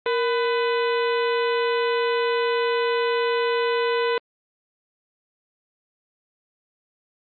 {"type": "harmonic tone with a mistuned harmonic", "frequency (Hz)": 500, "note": "B4", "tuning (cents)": 21, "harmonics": [1, 2, 3, 4, 5, 6, 7, 8], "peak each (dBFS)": [-21, -27, -31, -33, -35, -37, -38, -39], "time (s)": [0.06, 4.18], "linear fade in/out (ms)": 2, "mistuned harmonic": 1, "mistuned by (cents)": -110, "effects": ["Opus 24 kbps"]}